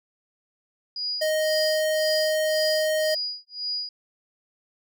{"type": "tone with tremolo", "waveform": "sine", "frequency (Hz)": 4900, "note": "D#8", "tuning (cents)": -27, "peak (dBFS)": -25, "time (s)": [0.96, 3.89], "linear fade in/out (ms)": 2, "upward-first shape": "sine", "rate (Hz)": 1.9, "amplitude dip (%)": 100}
{"type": "tone", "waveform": "square", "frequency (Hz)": 622.3, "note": "D#5", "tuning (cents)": 0, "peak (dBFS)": -22, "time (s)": [1.21, 3.15], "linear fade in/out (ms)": 10}
{"effects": []}